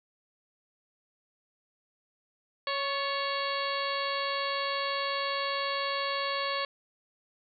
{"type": "harmonic tone with a mistuned harmonic", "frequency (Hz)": 554.4, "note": "C#5", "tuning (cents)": 0, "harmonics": [1, 2, 3, 4, 5, 6, 7, 8], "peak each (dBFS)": [-35, -33, -38, -39, -40, -40, -42, -38], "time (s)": [2.67, 6.65], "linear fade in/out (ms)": 2, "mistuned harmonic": 3, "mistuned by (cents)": 55, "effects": []}